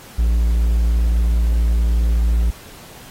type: tone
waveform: triangle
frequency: 57.2 Hz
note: A#1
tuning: 32 cents flat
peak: -11 dBFS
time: 0.18-2.51 s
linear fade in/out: 10 ms
effects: pink hiss -41 dBFS RMS until 3.1 s + AAC 48 kbps